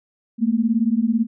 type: beating tone pair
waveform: sine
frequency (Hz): 218.5 / 236.5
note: A3 / A#3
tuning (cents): -12 / +25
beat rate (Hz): 18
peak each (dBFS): -19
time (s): 0.38-1.27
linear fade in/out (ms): 50
effects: none